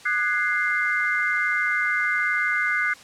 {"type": "chord", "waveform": "sine", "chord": "Ab dominant seventh", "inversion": "second", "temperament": "equal with one note detuned", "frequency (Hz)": [1214, 1480, 1661.2, 2093], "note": ["Eb6", "Gb6", "Ab6", "C7"], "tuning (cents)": [-43, 0, 0, 0], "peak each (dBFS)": [-30, -24, -29, -24], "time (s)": [0.05, 2.94], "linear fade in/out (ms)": 10, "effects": ["white hiss -46 dBFS RMS until 3.03 s", "low-pass 7000 Hz 12 dB/octave"]}